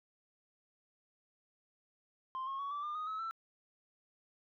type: tone with pitch steps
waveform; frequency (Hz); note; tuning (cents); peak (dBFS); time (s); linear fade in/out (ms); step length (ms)
sine; 1046.5 / 1083.4 / 1121.6 / 1161.2 / 1202.1 / 1244.5 / 1288.4 / 1333.8; C6 / C#6 / C#6 / D6 / D6 / D#6 / E6 / E6; 0 / -40 / +20 / -20 / +40 / 0 / -40 / +20; -35; 2.35-3.31; 0; 120
effects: tanh soft clip ceiling -35 dBFS